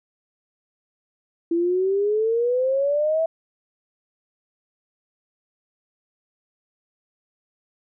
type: exponential sweep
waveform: sine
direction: up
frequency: 332.3 to 659.3 Hz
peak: -18 dBFS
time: 1.51-3.26 s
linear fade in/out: 5 ms
effects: none